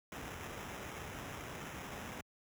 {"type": "noise with sample-and-hold", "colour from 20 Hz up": "pink", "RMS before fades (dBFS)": -45, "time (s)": [0.12, 2.21], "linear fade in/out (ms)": 2, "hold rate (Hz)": 4410, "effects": ["high-pass 60 Hz 12 dB/octave"]}